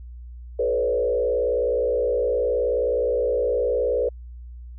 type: tone with frequency modulation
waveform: sine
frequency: 493.9 Hz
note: B4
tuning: in tune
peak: -19 dBFS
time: 0.59-4.09 s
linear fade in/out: 5 ms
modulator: 59.2 Hz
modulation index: 1.2
effects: added 60 Hz sine -36 dBFS peak until 4.78 s